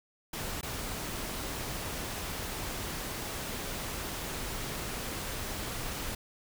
pink noise with dropouts, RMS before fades -37 dBFS, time 0.33-6.15 s, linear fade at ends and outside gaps 5 ms, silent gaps 0.612-0.629 s, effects none

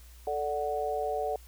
sine chord, D major, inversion second, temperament equal, 440 / 587.3 / 740 Hz, A4 / D5 / F#5, 0 / 0 / 0 cents, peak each -33 / -34 / -32 dBFS, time 0.27-1.36 s, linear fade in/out 2 ms, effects added 60 Hz sine -49 dBFS peak until 1.47 s + white hiss -58 dBFS RMS until 1.47 s

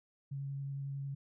sine tone with vibrato, 138.59 Hz, C#3, in tune, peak -37 dBFS, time 0.31-1.15 s, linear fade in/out 10 ms, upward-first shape square, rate 11 Hz, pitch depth 8 cents each way, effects none

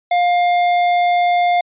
sine tone with tanh clipping, 706 Hz, F5, 19 cents sharp, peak -14 dBFS, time 0.11-1.61 s, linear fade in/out 5 ms, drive 14 dB, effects resampled to 8000 Hz

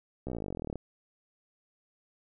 slowing click train, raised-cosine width 2 ms, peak -23 dBFS, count 24, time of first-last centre 0.27-0.757 s, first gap 15 ms, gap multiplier 1.03, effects none

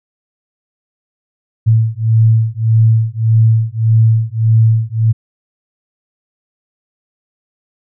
sine beating tone pair, 111.2 / 112.9 Hz, A2 / A2, +19 / +45 cents, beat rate 1.7 Hz, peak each -11 dBFS, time 1.66-5.13 s, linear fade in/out 20 ms, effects none

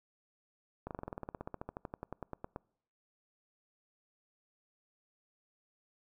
slowing click train, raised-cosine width 1 ms, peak -26 dBFS, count 25, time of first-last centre 0.87-2.561 s, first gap 38 ms, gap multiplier 1.05, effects noise-tail reverb RT60 0.7 s tail -26 dB re dry

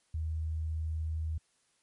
sine tone, 79.3 Hz, D#2, 33 cents sharp, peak -31 dBFS, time 0.14-1.38 s, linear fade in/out 5 ms, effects white hiss -72 dBFS RMS until 1.82 s + MP3 48 kbps

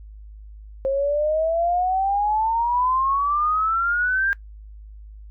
sine exponential sweep, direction up, 533 to 1611 Hz, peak -18 dBFS, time 0.85-4.33 s, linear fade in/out 0 ms, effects noise-tail reverb RT60 0.1 s tail -20 dB re dry + added 52 Hz sine -38 dBFS peak until 5.3 s

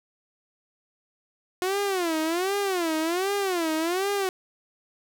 sawtooth tone with vibrato, 356.6 Hz, F4, 36 cents sharp, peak -20 dBFS, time 1.62-4.29 s, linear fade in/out 0 ms, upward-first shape sine, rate 1.3 Hz, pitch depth 220 cents each way, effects none

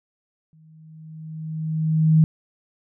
sine tone with exponential growth, 157.9 Hz, D#3, 26 cents sharp, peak -10 dBFS, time 0.53-2.24 s, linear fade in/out 0 ms, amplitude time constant 370 ms, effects none

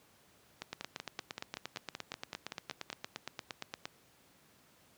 two click trains, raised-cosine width 0.2 ms, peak -22 / -21 dBFS, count 13 / 28, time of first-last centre 0.62-2.901 / 0.73-3.855 s, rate 5.26 / 8.64 Hz, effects pink hiss -65 dBFS RMS until 4.97 s + high-pass 100 Hz 12 dB/octave

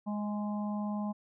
harmonic tone with a mistuned harmonic, 207.7 Hz, G#3, in tune, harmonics 1 / 3 / 4 / 5, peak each -32 / -44 / -43 / -46 dBFS, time 0.06-1.13 s, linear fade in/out 20 ms, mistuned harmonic 3, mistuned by +19 cents, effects none

